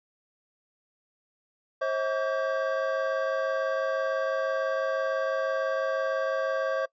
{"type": "tone cluster", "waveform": "triangle", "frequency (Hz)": [535, 641, 1143, 1587], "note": ["C5", "E5", "D6", "G6"], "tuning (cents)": [38, -49, -47, 21], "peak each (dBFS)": [-26, -29, -32, -34], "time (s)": [1.81, 6.86], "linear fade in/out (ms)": 10, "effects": ["noise-tail reverb RT60 0.1 s tail -23 dB re dry", "resampled to 16000 Hz"]}